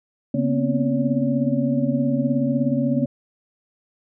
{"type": "tone cluster", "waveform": "sine", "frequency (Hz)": [139.4, 235.7, 252.4, 271.7, 567], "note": ["C#3", "A#3", "B3", "C#4", "C#5"], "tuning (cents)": [10, 19, 38, -35, 39], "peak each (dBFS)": [-25, -23, -23, -25, -28], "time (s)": [0.34, 3.06], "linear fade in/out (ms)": 5, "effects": []}